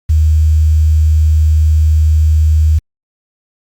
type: tone with quantisation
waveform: sine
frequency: 77.8 Hz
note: D#2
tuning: in tune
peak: -6 dBFS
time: 0.09-2.79 s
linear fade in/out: 10 ms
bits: 6
effects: Opus 48 kbps